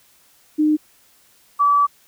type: tone pair in turn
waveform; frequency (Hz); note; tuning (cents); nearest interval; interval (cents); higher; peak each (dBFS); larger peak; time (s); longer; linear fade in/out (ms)
sine; 304.9 / 1151.1; D#4 / D6; -35 / -35; octave + major seventh; 2300; second; -13 / -12; second; 0.58-0.77 / 1.59-1.87; second; 20
effects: white hiss -55 dBFS RMS until 2.07 s